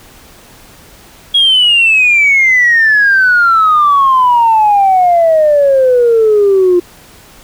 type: exponential sweep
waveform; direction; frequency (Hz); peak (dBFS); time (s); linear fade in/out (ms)
sine; down; 3322 to 349.2; -4; 1.34-6.8; 10
effects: tanh soft clip ceiling -1 dBFS + pink hiss -39 dBFS RMS until 7.43 s